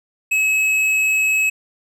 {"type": "tone with tanh clipping", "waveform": "sine", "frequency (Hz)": 2572, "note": "E7", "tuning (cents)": -43, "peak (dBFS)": -16, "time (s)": [0.31, 1.5], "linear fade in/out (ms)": 10, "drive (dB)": 10, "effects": []}